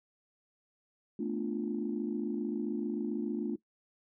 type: chord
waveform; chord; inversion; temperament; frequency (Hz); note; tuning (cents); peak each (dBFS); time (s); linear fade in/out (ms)
sine; B half-diminished seventh; third; equal; 220 / 246.9 / 293.7 / 349.2; A3 / B3 / D4 / F4; 0 / 0 / 0 / 0; -35 / -39 / -36 / -37; 1.19-3.56; 5
effects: noise-tail reverb RT60 0.1 s tail -19 dB re dry + tanh soft clip ceiling -22 dBFS